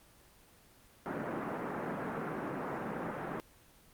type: band-pass noise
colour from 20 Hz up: pink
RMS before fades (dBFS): -38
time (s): 1.06-3.4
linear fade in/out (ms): 0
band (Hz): 160 to 1700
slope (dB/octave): 24
effects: pink hiss -61 dBFS RMS until 3.93 s + Opus 24 kbps